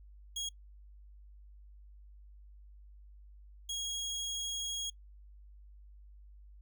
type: tone bursts at uneven times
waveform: 25% pulse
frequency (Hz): 3296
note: G#7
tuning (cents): -14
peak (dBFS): -32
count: 2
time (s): 0.36-0.49 / 3.69-4.9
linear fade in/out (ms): 5
effects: noise-tail reverb RT60 0.1 s tail -23 dB re dry + added 50 Hz sine -52 dBFS peak until 6.61 s